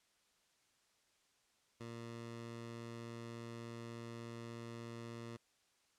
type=tone; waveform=15% pulse; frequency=116.6 Hz; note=A#2; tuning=1 cent sharp; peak=-40 dBFS; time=1.8-5.37 s; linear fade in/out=10 ms; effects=white hiss -75 dBFS RMS until 5.98 s + low-pass 8000 Hz 12 dB/octave